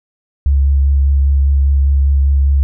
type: tone with vibrato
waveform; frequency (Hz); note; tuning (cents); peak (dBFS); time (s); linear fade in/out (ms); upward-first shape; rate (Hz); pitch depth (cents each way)
sine; 69.3; C#2; 0; -8; 0.46-2.63; 0; sine; 5; 17
effects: none